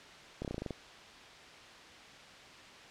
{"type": "slowing click train", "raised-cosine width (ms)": 2, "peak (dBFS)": -24, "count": 9, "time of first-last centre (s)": [0.42, 0.707], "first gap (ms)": 28, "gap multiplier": 1.07, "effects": ["white hiss -52 dBFS RMS until 2.9 s", "low-pass 4000 Hz 12 dB/octave"]}